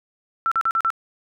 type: tone bursts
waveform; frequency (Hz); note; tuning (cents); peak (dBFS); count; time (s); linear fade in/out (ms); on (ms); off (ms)
sine; 1340; E6; +28; -17; 5; 0.46-0.903; 0; 55; 42
effects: none